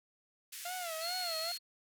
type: band-pass noise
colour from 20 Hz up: white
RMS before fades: -46 dBFS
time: 0.52-1.58 s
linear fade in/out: 10 ms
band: 1700 to 14000 Hz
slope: 24 dB/octave
type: tone with vibrato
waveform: sawtooth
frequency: 686 Hz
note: F5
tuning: 31 cents flat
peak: -35 dBFS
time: 0.65-1.52 s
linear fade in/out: 5 ms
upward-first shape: sine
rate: 2.4 Hz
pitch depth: 130 cents each way
type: tone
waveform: sine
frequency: 4300 Hz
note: C8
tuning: 47 cents sharp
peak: -37 dBFS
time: 1-1.59 s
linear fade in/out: 50 ms
effects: none